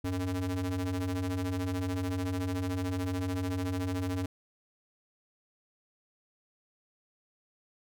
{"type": "ring-modulated tone", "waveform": "square", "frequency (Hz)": 90.1, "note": "F#2", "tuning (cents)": -45, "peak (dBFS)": -28, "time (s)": [0.04, 4.26], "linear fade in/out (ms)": 5, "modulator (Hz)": 187, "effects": []}